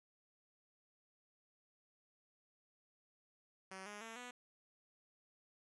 5% pulse tone with pitch steps, 190 / 207.2 / 225.9 / 246.4 Hz, F#3 / G#3 / A3 / B3, +46 / -4 / +46 / -4 cents, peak -37 dBFS, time 3.71-4.31 s, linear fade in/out 5 ms, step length 150 ms, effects resampled to 24000 Hz

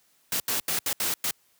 white noise bursts at uneven times, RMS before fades -27 dBFS, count 6, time 0.32-0.4 / 0.48-0.6 / 0.68-0.79 / 0.86-0.93 / 1-1.14 / 1.24-1.31 s, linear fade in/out 2 ms, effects white hiss -65 dBFS RMS until 1.59 s + high-pass 80 Hz 12 dB/octave

